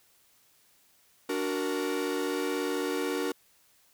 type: chord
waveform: 45% pulse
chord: D augmented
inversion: none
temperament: equal with one note detuned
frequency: 291.6 / 370 / 466.2 Hz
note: D4 / F#4 / A#4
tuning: -12 / 0 / 0 cents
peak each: -33 dBFS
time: 1.29-3.32 s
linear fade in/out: 5 ms
effects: white hiss -64 dBFS RMS until 3.93 s